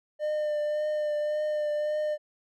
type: tone with vibrato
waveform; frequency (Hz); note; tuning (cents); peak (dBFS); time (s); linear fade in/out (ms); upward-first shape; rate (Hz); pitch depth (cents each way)
triangle; 602; D5; +43; -24; 0.19-2.18; 50; triangle; 1.8; 21
effects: none